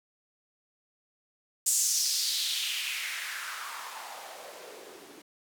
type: noise with band-pass filter sweep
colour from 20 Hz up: blue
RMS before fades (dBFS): -33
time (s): 1.66-5.22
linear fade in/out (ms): 5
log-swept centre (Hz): 7700 to 290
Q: 2.9
effects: none